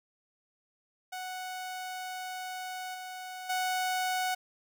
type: tone with level steps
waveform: sawtooth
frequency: 740 Hz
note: F#5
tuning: in tune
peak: -33 / -36 / -25 dBFS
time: 1.12-4.35 s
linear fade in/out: 10 ms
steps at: 2.94 / 3.49 s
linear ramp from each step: 10 ms
effects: none